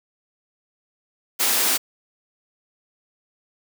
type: high-pass noise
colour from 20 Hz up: white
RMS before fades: -20 dBFS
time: 1.39-1.78 s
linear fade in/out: 20 ms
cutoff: 220 Hz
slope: 24 dB/octave
effects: none